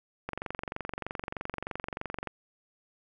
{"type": "click train", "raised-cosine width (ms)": 0.5, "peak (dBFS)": -19, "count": 47, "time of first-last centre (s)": [0.29, 2.273], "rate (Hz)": 23.2, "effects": []}